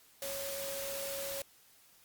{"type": "tone in noise", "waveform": "sine", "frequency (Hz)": 553, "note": "C#5", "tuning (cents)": -4, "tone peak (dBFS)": -40, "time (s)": [0.22, 1.42], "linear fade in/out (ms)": 2, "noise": "white", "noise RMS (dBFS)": -41, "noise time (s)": [0.22, 1.42], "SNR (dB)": -2, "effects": ["white hiss -63 dBFS RMS until 2.04 s", "Opus 48 kbps"]}